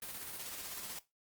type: noise with tremolo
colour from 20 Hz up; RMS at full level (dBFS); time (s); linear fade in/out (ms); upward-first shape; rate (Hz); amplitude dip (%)
white; -43; 0.02-0.99; 5; square; 16; 30
effects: noise-tail reverb RT60 0.2 s tail -17 dB re dry + Opus 32 kbps